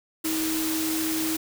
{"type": "tone in noise", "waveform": "sine", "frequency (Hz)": 318.4, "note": "D#4", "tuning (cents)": 40, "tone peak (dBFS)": -26, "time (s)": [0.24, 1.37], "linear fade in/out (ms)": 10, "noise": "white", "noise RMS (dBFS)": -30, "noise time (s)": [0.24, 1.37], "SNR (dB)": 1, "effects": []}